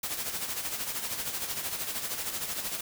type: noise with tremolo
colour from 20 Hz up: white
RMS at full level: -32 dBFS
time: 0.03-2.81 s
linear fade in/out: 5 ms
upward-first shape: sine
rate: 13 Hz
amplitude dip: 55%
effects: none